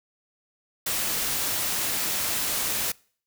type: noise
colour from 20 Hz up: white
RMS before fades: -27 dBFS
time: 0.86-2.92 s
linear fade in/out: 5 ms
effects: noise-tail reverb RT60 0.5 s tail -25 dB re dry